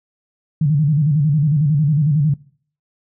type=tone with vibrato; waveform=sine; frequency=148.7 Hz; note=D3; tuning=22 cents sharp; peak=-12 dBFS; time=0.61-2.34 s; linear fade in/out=5 ms; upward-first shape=square; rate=11 Hz; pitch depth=100 cents each way; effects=noise-tail reverb RT60 0.5 s tail -21 dB re dry